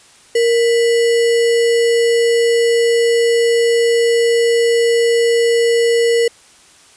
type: tone with sample-and-hold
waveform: sine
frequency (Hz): 466.2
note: A#4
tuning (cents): 0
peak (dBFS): -10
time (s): 0.35-6.28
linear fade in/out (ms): 5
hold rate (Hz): 2450
effects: white hiss -46 dBFS RMS until 6.96 s + resampled to 22050 Hz